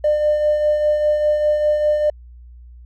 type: tone with tremolo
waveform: triangle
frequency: 600 Hz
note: D5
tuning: 37 cents sharp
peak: -8 dBFS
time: 0.04-2.1 s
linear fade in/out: 5 ms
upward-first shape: triangle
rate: 5 Hz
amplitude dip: 60%
effects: tanh soft clip ceiling -10 dBFS + added 60 Hz sine -38 dBFS peak until 2.85 s